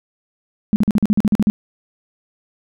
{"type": "tone bursts", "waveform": "sine", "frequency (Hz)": 209.7, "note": "G#3", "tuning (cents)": 17, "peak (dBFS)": -10, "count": 11, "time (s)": [0.73, 1.5], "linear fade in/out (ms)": 0, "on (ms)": 30, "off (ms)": 44, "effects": []}